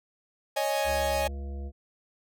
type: chord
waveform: 45% pulse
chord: C# suspended second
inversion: none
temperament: equal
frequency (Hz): 554.4 / 622.3 / 830.6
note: C#5 / D#5 / G#5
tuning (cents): 0 / 0 / 0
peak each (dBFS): -30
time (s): 0.56-1.28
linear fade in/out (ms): 10
type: harmonic tone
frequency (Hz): 69.3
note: C#2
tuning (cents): 0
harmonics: 1 / 3 / 5 / 7 / 9 / 10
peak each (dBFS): -33 / -46 / -49 / -50 / -58 / -54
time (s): 0.84-1.72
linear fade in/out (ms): 50
effects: none